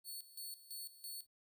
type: tone with tremolo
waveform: 10% pulse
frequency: 4423 Hz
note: C#8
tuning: 5 cents flat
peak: -38 dBFS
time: 0.04-1.27 s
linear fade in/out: 50 ms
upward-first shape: square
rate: 3 Hz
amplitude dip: 80%
effects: 13-bit